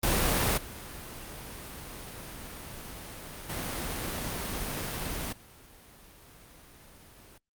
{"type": "noise with level steps", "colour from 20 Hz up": "pink", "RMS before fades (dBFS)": [-26, -42, -34, -53], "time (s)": [0.03, 7.38], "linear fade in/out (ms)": 5, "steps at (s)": [0.57, 3.49, 5.32], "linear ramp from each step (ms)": 10, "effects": ["Opus 32 kbps"]}